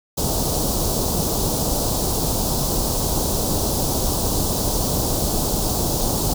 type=band-stop noise; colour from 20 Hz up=pink; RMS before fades=-21 dBFS; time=0.17-6.34 s; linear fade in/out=10 ms; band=930 to 4300 Hz; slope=24 dB/octave; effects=none